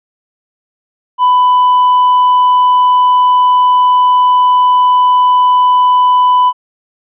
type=tone with tanh clipping; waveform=sine; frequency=997 Hz; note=B5; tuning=16 cents sharp; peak=-6 dBFS; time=1.18-6.53 s; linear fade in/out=50 ms; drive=2 dB; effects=resampled to 8000 Hz